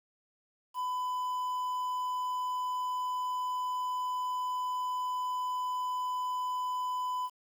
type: tone with quantisation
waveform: triangle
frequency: 1002 Hz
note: B5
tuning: 25 cents sharp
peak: -29 dBFS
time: 0.74-7.3 s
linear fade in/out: 50 ms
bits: 9
effects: none